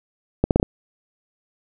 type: accelerating click train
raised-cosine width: 2 ms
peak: -3 dBFS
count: 5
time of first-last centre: 0.44-0.629 s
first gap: 68 ms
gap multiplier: 0.76
effects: none